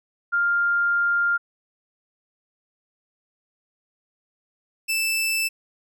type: tone pair in turn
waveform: sine / sawtooth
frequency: 1400 / 2643 Hz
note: F6 / E7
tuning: +4 / +4 cents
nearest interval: major seventh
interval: 1100 cents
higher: second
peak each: -18 dBFS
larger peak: neither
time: 0.32-1.38 / 4.88-5.49 s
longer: first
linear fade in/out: 20 ms
effects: none